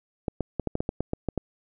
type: clicks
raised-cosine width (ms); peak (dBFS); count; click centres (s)
2; -13; 11; 0.282 / 0.407 / 0.597 / 0.673 / 0.754 / 0.805 / 0.891 / 1.006 / 1.134 / 1.287 / 1.377
effects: none